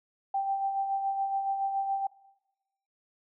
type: tone with tremolo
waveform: sine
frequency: 784 Hz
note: G5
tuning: in tune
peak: -25 dBFS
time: 0.34-2.07 s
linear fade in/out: 5 ms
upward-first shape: sine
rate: 7.1 Hz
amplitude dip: 45%
effects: noise-tail reverb RT60 1.0 s tail -21 dB re dry